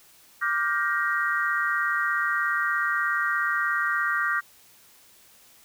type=chord; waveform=sine; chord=G minor seventh; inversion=second; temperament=just; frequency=1176 / 1411.2 / 1568 / 1881.6 Hz; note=D6 / F6 / G6 / Bb6; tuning=+2 / +18 / 0 / +16 cents; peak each=-28 dBFS; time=0.41-4.41 s; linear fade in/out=20 ms; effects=white hiss -55 dBFS RMS until 5.64 s